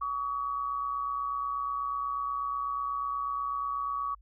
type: tone pair together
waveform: sine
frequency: 1133.8 / 1262 Hz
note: C#6 / D#6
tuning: +39 / +24 cents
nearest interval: major second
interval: 185 cents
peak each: -30 / -39 dBFS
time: 0.01-4.15 s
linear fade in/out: 10 ms
effects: added 50 Hz sine -54 dBFS peak until 4.21 s